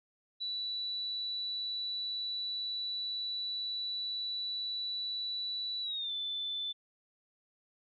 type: tone with pitch glide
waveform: sine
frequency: 3951 to 3520 Hz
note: B7 to A7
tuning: 0 to 0 cents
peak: -34 dBFS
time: 0.4-6.73 s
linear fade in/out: 20 ms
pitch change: -200 cents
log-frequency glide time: 5.82-6.12 s
effects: none